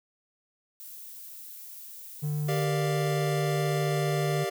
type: noise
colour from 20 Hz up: violet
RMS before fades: -44 dBFS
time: 0.8-2.64 s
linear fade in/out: 0 ms
type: tone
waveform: triangle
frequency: 149.2 Hz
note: D3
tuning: 28 cents sharp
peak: -25 dBFS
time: 2.22-4.45 s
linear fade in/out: 20 ms
type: chord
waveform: square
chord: G minor seventh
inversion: none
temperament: equal with one note detuned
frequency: 392 / 466.2 / 591.4 / 698.5 Hz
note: G4 / Bb4 / D5 / F5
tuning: 0 / 0 / +12 / 0 cents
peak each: -32 / -37 / -36 / -35 dBFS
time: 2.48-4.5 s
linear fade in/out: 10 ms
effects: none